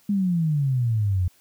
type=exponential sweep; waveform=sine; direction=down; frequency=207.7 to 87.31 Hz; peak=-19 dBFS; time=0.09-1.28 s; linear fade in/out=5 ms; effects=white hiss -59 dBFS RMS until 1.4 s